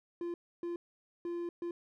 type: tone bursts at uneven times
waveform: triangle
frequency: 345 Hz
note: F4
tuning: 21 cents flat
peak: -33 dBFS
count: 4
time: 0.21-0.34 / 0.63-0.76 / 1.25-1.49 / 1.62-1.71 s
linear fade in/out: 2 ms
effects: none